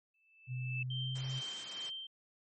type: tone with exponential growth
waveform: sine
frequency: 2637 Hz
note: E7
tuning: in tune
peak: -35 dBFS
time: 0.14-0.83 s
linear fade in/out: 5 ms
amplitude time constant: 150 ms
type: tone with pitch glide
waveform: sine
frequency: 126 to 130.97 Hz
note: B2 to C3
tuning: +35 to +2 cents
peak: -36 dBFS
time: 0.47-1.42 s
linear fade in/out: 50 ms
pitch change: +67 cents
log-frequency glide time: 0.72-1.25 s
type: tone with tremolo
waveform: sine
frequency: 3136 Hz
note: G7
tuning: in tune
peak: -38 dBFS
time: 0.9-2.07 s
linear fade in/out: 5 ms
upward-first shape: triangle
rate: 2.3 Hz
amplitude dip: 60%
type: high-pass noise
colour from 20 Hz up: white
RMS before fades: -46 dBFS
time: 1.15-1.9 s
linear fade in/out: 10 ms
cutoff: 140 Hz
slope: 24 dB/octave
effects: MP3 32 kbps